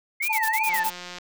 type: tone with vibrato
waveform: sine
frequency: 2082 Hz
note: C7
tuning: 9 cents flat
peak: -24 dBFS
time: 0.2-0.84 s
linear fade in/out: 10 ms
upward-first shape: sine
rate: 2.8 Hz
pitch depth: 290 cents each way
type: noise bursts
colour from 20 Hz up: blue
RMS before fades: -30 dBFS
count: 7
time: 0.22-0.902 s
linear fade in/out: 10 ms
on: 64 ms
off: 39 ms
type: tone with tremolo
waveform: triangle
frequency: 880 Hz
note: A5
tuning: in tune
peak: -20 dBFS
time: 0.29-0.91 s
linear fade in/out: 20 ms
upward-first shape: sine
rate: 16 Hz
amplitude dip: 55%
type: click train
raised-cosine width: 0.2 ms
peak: -20 dBFS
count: 89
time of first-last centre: 0.69-1.184 s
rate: 178 Hz
effects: none